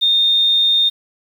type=tone; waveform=sine; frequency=3654 Hz; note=A#7; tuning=35 cents flat; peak=-11 dBFS; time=0.01-0.9 s; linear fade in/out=20 ms; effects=7-bit